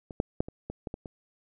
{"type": "clicks", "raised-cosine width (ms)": 2, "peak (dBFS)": [-27, -11, -12, -26, -22, -21, -22, -26], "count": 8, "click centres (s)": [0.108, 0.201, 0.405, 0.485, 0.7, 0.872, 0.941, 1.058], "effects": []}